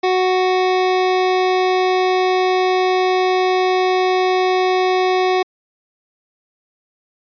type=tone; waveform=25% pulse; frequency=370 Hz; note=F#4; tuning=in tune; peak=-10 dBFS; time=0.03-5.43 s; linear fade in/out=10 ms; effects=resampled to 11025 Hz